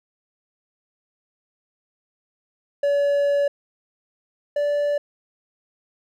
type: tone pair in turn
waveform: triangle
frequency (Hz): 570 / 581.3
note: C#5 / D5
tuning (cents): +48 / -18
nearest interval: unison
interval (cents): 34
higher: second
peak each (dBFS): -15 / -17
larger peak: first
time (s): 2.83-3.48 / 4.56-4.98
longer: first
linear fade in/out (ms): 5
effects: none